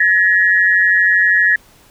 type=tone pair together; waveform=sine; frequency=1700 / 1887.4 Hz; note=G#6 / A#6; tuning=+40 / +21 cents; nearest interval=major second; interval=181 cents; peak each=-12 dBFS; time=0-1.56 s; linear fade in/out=5 ms; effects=pink hiss -48 dBFS RMS until 1.9 s